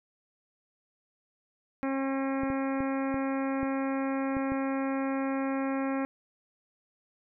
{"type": "harmonic tone", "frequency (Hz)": 270, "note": "C#4", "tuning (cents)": -45, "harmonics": [1, 2, 3, 4, 5, 6, 7, 8, 9], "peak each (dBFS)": [-29, -35, -39, -41, -43, -45, -46, -47, -48], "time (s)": [1.83, 6.05], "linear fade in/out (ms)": 0}
{"type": "clicks", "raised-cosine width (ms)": 3, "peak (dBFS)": -25, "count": 7, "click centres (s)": [2.434, 2.502, 2.805, 3.143, 3.631, 4.368, 4.52]}
{"effects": []}